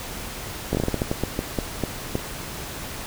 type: slowing click train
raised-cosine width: 2 ms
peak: -9 dBFS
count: 14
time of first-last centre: 0.73-2.154 s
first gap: 18 ms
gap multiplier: 1.27
effects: pink hiss -34 dBFS RMS until 3.06 s